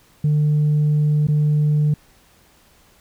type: tone with dropouts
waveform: sine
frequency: 150 Hz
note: D3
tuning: 37 cents sharp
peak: -12 dBFS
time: 0.24-1.94 s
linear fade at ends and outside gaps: 5 ms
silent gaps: 1.271-1.284 s
effects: tanh soft clip ceiling -12 dBFS + pink hiss -54 dBFS RMS until 3 s